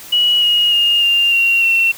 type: tone with pitch steps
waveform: sine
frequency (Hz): 2925 / 2881 / 2838 / 2796 / 2754 / 2713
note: F#7 / F#7 / F7 / F7 / F7 / E7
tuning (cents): -21 / -47 / +27 / +1 / -25 / +49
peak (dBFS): -10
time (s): 0.12-1.92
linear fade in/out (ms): 10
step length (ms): 300
effects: white hiss -35 dBFS RMS until 1.97 s